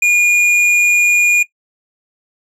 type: tone with hard clipping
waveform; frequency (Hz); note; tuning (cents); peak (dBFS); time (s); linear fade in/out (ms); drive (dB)
sine; 2432; D#7; -40; -10; 0.02-1.43; 5; 7
effects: noise-tail reverb RT60 0.1 s tail -17 dB re dry